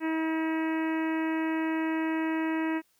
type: harmonic tone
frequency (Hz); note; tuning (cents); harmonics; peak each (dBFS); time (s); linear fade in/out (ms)
320.1; D#4; +49; 1 / 2 / 3 / 4 / 5 / 6 / 7 / 8 / 9; -27 / -40 / -37 / -45 / -41 / -40 / -45 / -44 / -54; 0-2.82; 50
effects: white hiss -69 dBFS RMS until 2.99 s